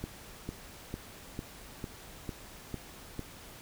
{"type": "click train", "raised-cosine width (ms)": 3, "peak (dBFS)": -23, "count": 8, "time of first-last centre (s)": [0.04, 3.193], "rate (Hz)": 2.22, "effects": ["pink hiss -50 dBFS RMS until 3.61 s"]}